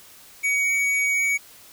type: tone with tanh clipping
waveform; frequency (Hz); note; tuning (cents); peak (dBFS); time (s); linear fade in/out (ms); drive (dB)
sine; 2251; C#7; +26; -21; 0.43-1.38; 20; 12
effects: white hiss -48 dBFS RMS until 1.72 s